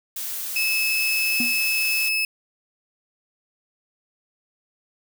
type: noise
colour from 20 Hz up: blue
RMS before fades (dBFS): -30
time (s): 0.16-2.09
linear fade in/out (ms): 5
type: tone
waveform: 35% pulse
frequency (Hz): 2600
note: E7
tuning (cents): -24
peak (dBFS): -19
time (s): 0.56-2.25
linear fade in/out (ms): 2
type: tone with exponential decay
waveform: triangle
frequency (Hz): 242.2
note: B3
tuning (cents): -34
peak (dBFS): -20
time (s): 1.4-1.6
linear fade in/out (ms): 2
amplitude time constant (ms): 43
effects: none